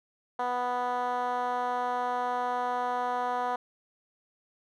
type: tone with band-pass filter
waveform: 10% pulse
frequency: 246.9 Hz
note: B3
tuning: in tune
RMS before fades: -30 dBFS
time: 0.39-3.56 s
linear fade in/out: 5 ms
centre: 830 Hz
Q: 1.9
effects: none